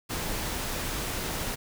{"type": "noise", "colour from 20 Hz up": "pink", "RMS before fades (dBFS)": -32, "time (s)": [0.09, 1.56], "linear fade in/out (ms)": 20, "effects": []}